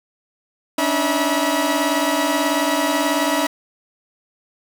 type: tone cluster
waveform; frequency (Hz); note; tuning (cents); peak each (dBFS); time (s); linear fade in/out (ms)
sawtooth; 279.9 / 298.3 / 648 / 968; C#4 / D4 / E5 / B5; +17 / +27 / -30 / -35; -19; 0.78-3.47; 5
effects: none